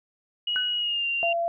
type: tone with pitch glide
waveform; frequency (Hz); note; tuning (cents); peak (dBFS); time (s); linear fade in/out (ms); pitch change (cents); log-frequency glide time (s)
sine; 2900 to 2774; F#7 to F7; -35 to -12; -24; 0.47-1.33; 5; -77; 0.8-1.07
type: tone with exponential decay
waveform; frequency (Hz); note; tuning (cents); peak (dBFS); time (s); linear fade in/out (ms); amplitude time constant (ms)
sine; 1503; F#6; +27; -23; 0.56-0.82; 0; 56
type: tone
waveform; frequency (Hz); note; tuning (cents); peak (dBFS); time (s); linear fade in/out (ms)
sine; 680; F5; -46; -23; 1.23-1.48; 0
effects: none